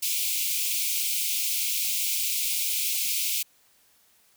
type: high-pass noise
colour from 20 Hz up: white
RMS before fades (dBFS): -27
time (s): 0.02-3.43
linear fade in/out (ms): 10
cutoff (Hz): 2200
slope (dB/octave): 96
effects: white hiss -62 dBFS RMS until 4.36 s